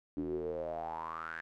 square tone with band-pass filter sweep, 40.62 Hz, E1, 25 cents flat, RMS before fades -39 dBFS, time 0.17-1.41 s, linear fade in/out 0 ms, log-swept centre 290 to 1700 Hz, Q 9.3, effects none

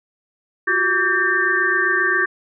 sine tone cluster, 354 / 381.5 / 1150 / 1582 / 1807 Hz, F4 / G4 / D6 / G6 / A6, +23 / -47 / -37 / +15 / +46 cents, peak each -27 / -27 / -24 / -19 / -19 dBFS, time 0.67-2.26 s, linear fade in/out 10 ms, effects none

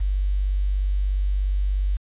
sine tone with quantisation, 48.45 Hz, G1, 20 cents flat, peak -19 dBFS, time 0-1.97 s, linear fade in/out 10 ms, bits 8, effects resampled to 8000 Hz

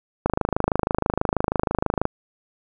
click train, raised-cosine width 1 ms, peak -5 dBFS, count 48, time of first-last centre 0.26-2.054 s, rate 26.2 Hz, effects none

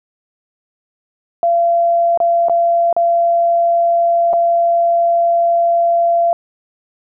sine tone with dropouts, 683 Hz, F5, 39 cents flat, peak -10 dBFS, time 1.43-6.33 s, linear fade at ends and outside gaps 1 ms, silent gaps 2.175-2.202 / 2.485-2.496 / 2.928-2.965 / 4.331-4.335 s, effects none

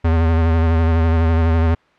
square tone with vibrato, 82 Hz, E2, 9 cents flat, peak -13 dBFS, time 0.04-1.75 s, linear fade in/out 10 ms, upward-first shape sine, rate 12 Hz, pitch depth 36 cents each way, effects white hiss -54 dBFS RMS until 1.98 s + low-pass 2000 Hz 12 dB/octave

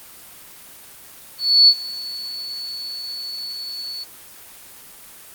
sine tone with ADSR envelope, 4435 Hz, C#8, in tune, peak -6 dBFS, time 1.38-4.05 s, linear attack 300 ms, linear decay 57 ms, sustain -21 dB, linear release 23 ms, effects white hiss -42 dBFS RMS until 5.34 s + Opus 24 kbps

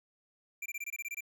square tone bursts, 2359 Hz, D7, 7 cents sharp, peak -37 dBFS, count 10, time 0.62-1.207 s, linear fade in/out 5 ms, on 38 ms, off 23 ms, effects none

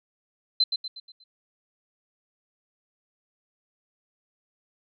sine tone with echo, 4075 Hz, C8, 47 cents flat, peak -17 dBFS, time 0.6-0.64 s, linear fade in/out 5 ms, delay 120 ms, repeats 5, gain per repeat -7 dB, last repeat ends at 1.24 s, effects none

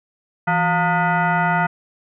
sine tone with frequency modulation, 370 Hz, F#4, in tune, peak -15 dBFS, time 0.47-1.67 s, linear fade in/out 10 ms, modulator 537 Hz, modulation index 2.6, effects none

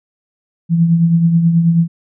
sine tone with tremolo, 167.5 Hz, E3, 28 cents sharp, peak -6 dBFS, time 0.69-1.88 s, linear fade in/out 50 ms, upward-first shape triangle, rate 9.3 Hz, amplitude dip 55%, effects none

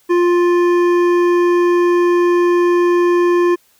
triangle tone with hard clipping, 350.4 Hz, F4, 6 cents sharp, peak -12 dBFS, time 0.09-3.56 s, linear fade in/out 20 ms, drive 15 dB, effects white hiss -55 dBFS RMS until 3.79 s

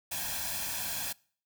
white noise with comb filter, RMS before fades -35 dBFS, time 0.11-1.13 s, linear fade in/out 10 ms, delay 1.2 ms, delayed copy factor +0.7, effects noise-tail reverb RT60 0.5 s tail -25 dB re dry

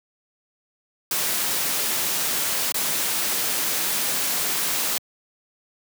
white noise with dropouts, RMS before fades -24 dBFS, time 1.11-4.98 s, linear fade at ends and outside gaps 2 ms, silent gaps 2.721-2.743 s, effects high-pass 150 Hz 12 dB/octave

